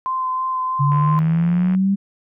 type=tone with vibrato; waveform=sine; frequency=1034 Hz; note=C6; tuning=21 cents flat; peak=-19 dBFS; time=0.06-1.19 s; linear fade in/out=0 ms; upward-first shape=sine; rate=3.1 Hz; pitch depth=12 cents each way
type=exponential sweep; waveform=sine; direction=up; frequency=138.8 to 199.7 Hz; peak=-14 dBFS; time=0.79-1.96 s; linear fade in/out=20 ms
type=click train; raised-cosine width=0.5 ms; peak=-20 dBFS; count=65; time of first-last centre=0.92-1.749 s; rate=77.2 Hz
effects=none